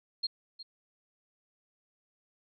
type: tone with echo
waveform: sine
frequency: 4234 Hz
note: C8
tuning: 20 cents sharp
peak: -28 dBFS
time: 0.23-0.27 s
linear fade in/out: 10 ms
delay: 360 ms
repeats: 1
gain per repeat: -14 dB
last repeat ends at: 0.63 s
effects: none